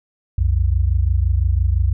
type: tone pair together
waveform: sine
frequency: 62.5 / 88.39 Hz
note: B1 / F2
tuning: +21 / +21 cents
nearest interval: tritone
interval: 600 cents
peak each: -16 / -17 dBFS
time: 0.38-1.93 s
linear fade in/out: 5 ms
effects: none